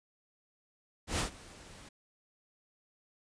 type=noise with ADSR envelope; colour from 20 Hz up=pink; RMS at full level=-30 dBFS; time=1.07-1.89 s; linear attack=120 ms; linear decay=110 ms; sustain=-22 dB; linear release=7 ms; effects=resampled to 22050 Hz